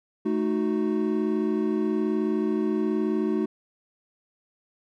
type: chord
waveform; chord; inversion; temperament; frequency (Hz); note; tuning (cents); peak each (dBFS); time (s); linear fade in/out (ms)
triangle; D# diminished; second; equal with one note detuned; 217.1 / 311.1 / 370; A3 / D#4 / F#4; -23 / 0 / 0; -25; 0.25-3.46; 10
effects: none